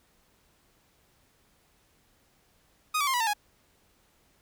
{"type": "tone with pitch steps", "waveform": "sawtooth", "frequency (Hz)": [1244.5, 1147.8, 1058.7, 976.4, 900.6, 830.6], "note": ["D#6", "D6", "C6", "B5", "A5", "G#5"], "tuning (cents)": [0, -40, 20, -20, 40, 0], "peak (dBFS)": -21, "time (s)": [2.94, 3.336], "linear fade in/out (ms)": 10, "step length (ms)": 66, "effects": ["pink hiss -66 dBFS RMS until 4.41 s"]}